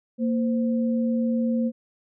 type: tone pair together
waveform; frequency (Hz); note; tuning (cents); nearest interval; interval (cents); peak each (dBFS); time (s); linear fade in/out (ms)
sine; 231.9 / 518.8; A#3 / C5; -9 / -15; octave + major second; 1394; -21 / -30; 0.18-1.72; 50
effects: none